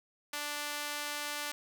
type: tone with high-pass filter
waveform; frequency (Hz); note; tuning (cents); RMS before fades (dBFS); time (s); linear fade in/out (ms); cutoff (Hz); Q
sawtooth; 293.7; D4; 0; -38; 0.33-1.52; 5; 1200; 0.55
effects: none